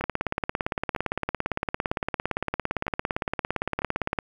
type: two click trains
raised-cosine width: 0.5 ms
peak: -15 / -10 dBFS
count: 5 / 74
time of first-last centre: 0.01-3.82 / 0.04-4.188 s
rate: 1.05 / 17.6 Hz
effects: 8-bit